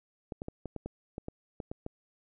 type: clicks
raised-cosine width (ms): 2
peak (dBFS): -24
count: 11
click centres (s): 0.322 / 0.419 / 0.484 / 0.657 / 0.763 / 0.86 / 1.181 / 1.284 / 1.602 / 1.715 / 1.864
effects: none